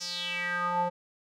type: tone with band-pass filter sweep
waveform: square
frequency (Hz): 176.5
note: F3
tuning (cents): +19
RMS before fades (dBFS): -31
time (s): 0-0.9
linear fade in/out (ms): 20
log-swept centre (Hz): 5700 to 690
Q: 5.3
effects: none